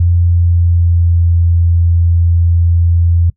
sine tone with pitch glide, 86.6 to 85.11 Hz, F2 to F2, -14 to -44 cents, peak -7 dBFS, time 0-3.3 s, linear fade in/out 5 ms, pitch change -30 cents, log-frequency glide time 0.15-1.27 s, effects noise-tail reverb RT60 0.1 s tail -21 dB re dry

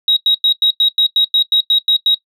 sine tone bursts, 3811 Hz, A#7, 38 cents sharp, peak -8 dBFS, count 12, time 0.08-2.145 s, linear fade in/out 2 ms, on 85 ms, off 95 ms, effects noise-tail reverb RT60 0.1 s tail -18 dB re dry + tanh soft clip ceiling -5 dBFS

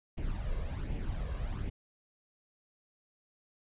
brown noise with flanger, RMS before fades -35 dBFS, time 0.17-1.7 s, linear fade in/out 10 ms, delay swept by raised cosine 0.36 to 1.86 ms, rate 1.3 Hz, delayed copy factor +0.6, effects resampled to 8000 Hz

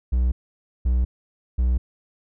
triangle tone bursts, 61.74 Hz, B1, in tune, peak -15 dBFS, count 3, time 0.12-1.78 s, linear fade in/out 10 ms, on 200 ms, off 530 ms, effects none

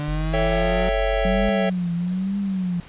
35% pulse linear sweep, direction up, 146.83 to 183.9 Hz, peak -23 dBFS, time 0-0.89 s, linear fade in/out 0 ms
sine tone, 46.25 Hz, F#1, in tune, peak -23 dBFS, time 0.08-1.49 s, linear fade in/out 0 ms
square chord, A dominant seventh, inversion none, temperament equal, 440 / 554.4 / 659.3 / 784 Hz, A4 / C#5 / E5 / G5, 0 / 0 / 0 / 0 cents, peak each -29 / -25 / -25 / -30 dBFS, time 0.33-1.7 s, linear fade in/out 10 ms
sine tone with vibrato, 185 Hz, F#3, in tune, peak -21 dBFS, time 1.25-2.8 s, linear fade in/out 0 ms, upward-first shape triangle, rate 1.1 Hz, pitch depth 150 cents each way
effects pink hiss -45 dBFS RMS until 2.88 s + resampled to 8000 Hz

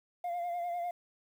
sine tone with vibrato, 698.5 Hz, F5, in tune, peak -30 dBFS, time 0.24-0.91 s, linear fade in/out 5 ms, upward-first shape sine, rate 10 Hz, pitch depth 35 cents each way, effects tanh soft clip ceiling -32 dBFS + 10-bit

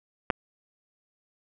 clicks, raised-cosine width 0.5 ms, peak -7 / -22 dBFS, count 2, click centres 0.302 / 0.306 s, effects none

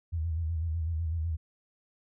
sine tone with vibrato, 81.5 Hz, E2, 19 cents flat, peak -28 dBFS, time 0.12-1.37 s, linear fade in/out 20 ms, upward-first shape square, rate 8 Hz, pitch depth 62 cents each way, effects none

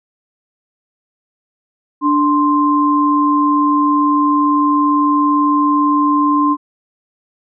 sine tone pair together, 293.7 / 1046.6 Hz, D4 / C6, 0 / 0 cents, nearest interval octave + minor seventh, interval 2200 cents, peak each -13 dBFS, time 2.01-6.57 s, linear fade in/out 50 ms, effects none

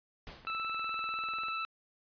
pink noise with exponential decay, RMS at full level -44 dBFS, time 0.27-0.73 s, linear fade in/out 0 ms, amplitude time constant 98 ms
click train, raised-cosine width 0.5 ms, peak -34 dBFS, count 22, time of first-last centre 0.45-1.484 s, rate 20.3 Hz
25% pulse tone with vibrato, 1318.5 Hz, E6, in tune, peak -30 dBFS, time 0.47-1.65 s, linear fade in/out 0 ms, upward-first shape triangle, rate 16 Hz, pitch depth 11 cents each way
effects resampled to 11025 Hz

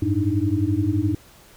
sine tone cluster, 94.4 / 105.9 / 296.1 / 315.5 Hz, F#2 / G#2 / D4 / D#4, +35 / +34 / +14 / +24 cents, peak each -24 dBFS, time 0.02-1.15 s, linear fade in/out 5 ms, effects pink hiss -50 dBFS RMS until 1.56 s

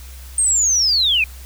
sine linear sweep, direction down, 8660 to 2401 Hz, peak -13 dBFS, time 0.38-1.24 s, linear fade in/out 2 ms, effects added 64 Hz sine -34 dBFS peak until 1.45 s + white hiss -43 dBFS RMS until 1.45 s

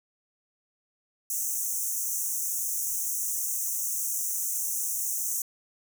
pink high-pass noise, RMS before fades -30 dBFS, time 1.3-5.42 s, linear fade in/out 2 ms, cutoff 5900 Hz, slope 96 dB/octave, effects none

